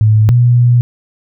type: tone pair in turn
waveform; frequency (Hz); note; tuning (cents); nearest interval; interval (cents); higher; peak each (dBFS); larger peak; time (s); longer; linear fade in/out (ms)
sine; 108.2 / 121.38; A2 / B2; -29 / -30; major second; 199; second; -5; neither; 0.01-0.29 / 0.29-0.81; second; 0
effects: none